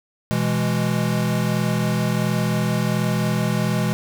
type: chord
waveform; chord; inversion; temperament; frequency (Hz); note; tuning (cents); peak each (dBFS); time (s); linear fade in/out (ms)
square; E major; second; equal; 123.47 / 164.81 / 207.7; B2 / E3 / G#3; 0 / 0 / 0; -24; 0.31-3.93; 0
effects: none